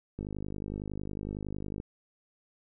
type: click train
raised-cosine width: 3 ms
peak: -24 dBFS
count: 83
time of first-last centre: 0.19-1.801 s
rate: 50.9 Hz
effects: none